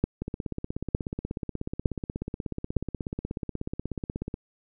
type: two click trains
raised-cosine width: 3 ms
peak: -9 / -18 dBFS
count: 4 / 69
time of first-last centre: 0.04-2.767 / 0.22-4.341 s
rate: 1.1 / 16.5 Hz
effects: none